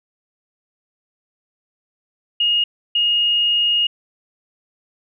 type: tone bursts at uneven times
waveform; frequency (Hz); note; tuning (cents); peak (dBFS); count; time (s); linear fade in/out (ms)
sine; 2860; F7; +41; -14; 2; 2.4-2.64 / 2.95-3.87; 5
effects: none